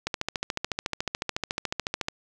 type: click train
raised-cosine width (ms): 0.2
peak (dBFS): -10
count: 29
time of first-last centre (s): 0.07-2.084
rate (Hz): 13.9
effects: none